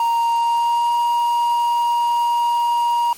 triangle tone with pitch glide, 932.3 to 947.5 Hz, A#5 to A#5, 0 to +28 cents, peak -13 dBFS, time 0-3.13 s, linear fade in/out 2 ms, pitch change +28 cents, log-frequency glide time 0.33-0.95 s, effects white hiss -41 dBFS RMS until 3.17 s + MP3 64 kbps

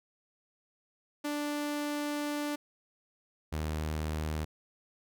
sawtooth tone pair in turn, 293.7 / 77.45 Hz, D4 / D#2, 0 / -7 cents, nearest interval octave + major seventh, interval 2307 cents, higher first, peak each -28 dBFS, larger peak neither, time 1.24-2.56 / 3.52-4.45 s, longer first, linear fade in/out 10 ms, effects none

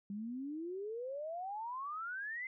sine exponential sweep, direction up, 196 to 2093 Hz, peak -39 dBFS, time 0.1-2.47 s, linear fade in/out 2 ms, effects none

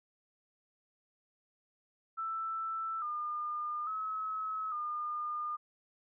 sine tone with pitch steps, 1325 / 1210 / 1287 / 1213 Hz, E6 / D#6 / E6 / D#6, +9 / -49 / -42 / -44 cents, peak -34 dBFS, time 2.17-5.57 s, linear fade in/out 20 ms, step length 850 ms, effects none

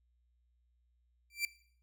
sawtooth tone with exponential growth, 2348 Hz, D7, 1 cent flat, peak -25 dBFS, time 1.3-1.45 s, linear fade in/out 2 ms, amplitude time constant 31 ms, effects noise-tail reverb RT60 0.6 s tail -18 dB re dry + added 60 Hz sine -70 dBFS peak until 1.82 s

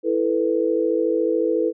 sine chord, E suspended fourth, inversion none, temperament equal, 329.6 / 440 / 493.9 Hz, E4 / A4 / B4, 0 / 0 / 0 cents, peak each -22 dBFS, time 0.03-1.73 s, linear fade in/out 50 ms, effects none

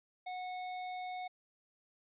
square tone, 733 Hz, F#5, 16 cents flat, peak -40 dBFS, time 0.26-1.28 s, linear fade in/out 10 ms, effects resampled to 8000 Hz

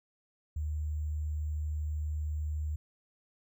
sine tone with sample-and-hold, 76.1 Hz, D#2, 38 cents flat, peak -31 dBFS, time 0.56-2.76 s, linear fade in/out 5 ms, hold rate 7350 Hz, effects none

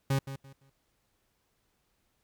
40% pulse tone with echo, 136.1 Hz, C#3, 31 cents flat, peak -24 dBFS, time 0.1-0.19 s, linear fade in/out 5 ms, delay 170 ms, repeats 3, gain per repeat -12 dB, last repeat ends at 0.7 s, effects pink hiss -75 dBFS RMS until 2.23 s

